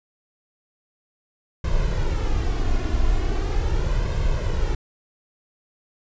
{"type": "noise with flanger", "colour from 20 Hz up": "brown", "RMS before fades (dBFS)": -21, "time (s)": [1.64, 4.75], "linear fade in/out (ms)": 5, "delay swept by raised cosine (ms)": [1.9, 2.86], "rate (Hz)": 0.39, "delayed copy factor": 0.6, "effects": ["resampled to 16000 Hz"]}